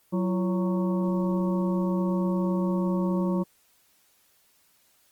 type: harmonic tone with a mistuned harmonic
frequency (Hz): 185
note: F#3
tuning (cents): 0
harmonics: 1 / 2 / 3 / 5 / 6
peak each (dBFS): -24 / -30 / -34 / -38 / -40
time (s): 0.12-3.44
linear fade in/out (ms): 20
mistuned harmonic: 2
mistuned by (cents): -130
effects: white hiss -64 dBFS RMS until 5.11 s + Opus 24 kbps